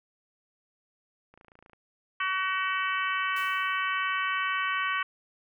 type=click train; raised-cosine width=0.5 ms; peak=-39 dBFS; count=12; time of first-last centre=1.34-1.733 s; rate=28 Hz
type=harmonic tone; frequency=377.7 Hz; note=F#4; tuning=36 cents sharp; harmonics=3 / 4 / 5 / 6 / 7 / 8; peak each=-30 / -32 / -34 / -36 / -37 / -38 dBFS; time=2.2-5.03 s; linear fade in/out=5 ms
type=noise with exponential decay; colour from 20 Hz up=white; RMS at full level=-45 dBFS; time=3.36-4.01 s; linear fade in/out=5 ms; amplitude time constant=140 ms
effects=none